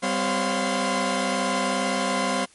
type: tone cluster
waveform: sawtooth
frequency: 195.4 / 256.1 / 544 / 703 / 1026 Hz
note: G3 / C4 / C#5 / F5 / C6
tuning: -5 / -37 / -33 / +11 / -34 cents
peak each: -25 dBFS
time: 0.02-2.46 s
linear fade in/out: 20 ms
effects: white hiss -55 dBFS RMS until 2.54 s + MP3 48 kbps